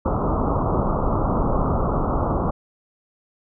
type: low-pass noise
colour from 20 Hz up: pink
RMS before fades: -21 dBFS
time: 0.05-2.51 s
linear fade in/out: 10 ms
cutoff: 1300 Hz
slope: 96 dB/octave
effects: none